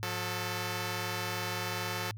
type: tone pair together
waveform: 5% pulse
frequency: 180.15 / 440 Hz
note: F#3 / A4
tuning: -46 / 0 cents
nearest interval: octave + minor third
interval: 1546 cents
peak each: -25 dBFS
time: 0.03-2.11 s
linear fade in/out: 0 ms
effects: added 107 Hz sine -40 dBFS peak until 2.17 s